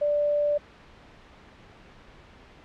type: tone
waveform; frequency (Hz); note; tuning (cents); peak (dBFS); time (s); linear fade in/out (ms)
sine; 587.3; D5; 0; -21; 0.01-0.58; 10
effects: pink hiss -51 dBFS RMS until 2.64 s + low-pass 3000 Hz 12 dB/octave